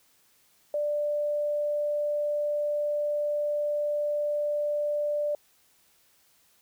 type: tone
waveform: sine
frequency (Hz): 590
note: D5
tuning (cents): +8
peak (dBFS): -25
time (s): 0.74-5.35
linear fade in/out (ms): 2
effects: white hiss -64 dBFS RMS until 6.61 s